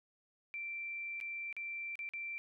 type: tone with dropouts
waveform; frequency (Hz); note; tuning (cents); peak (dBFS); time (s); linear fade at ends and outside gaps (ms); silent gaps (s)
sine; 2349; D7; 0; -39; 0.54-2.38; 0; 1.202-1.211 / 1.527-1.566 / 1.955-1.991 / 2.09-2.136
effects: none